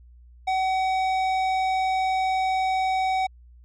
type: tone with tanh clipping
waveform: triangle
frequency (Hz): 756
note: F#5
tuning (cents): +37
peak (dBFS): -23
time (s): 0.47-3.27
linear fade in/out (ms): 10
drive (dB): 17
effects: added 60 Hz sine -47 dBFS peak until 3.64 s